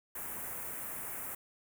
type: band-stop noise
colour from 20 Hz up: white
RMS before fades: -41 dBFS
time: 0.15-1.35 s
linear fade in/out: 5 ms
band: 2100 to 9000 Hz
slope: 24 dB/octave
effects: none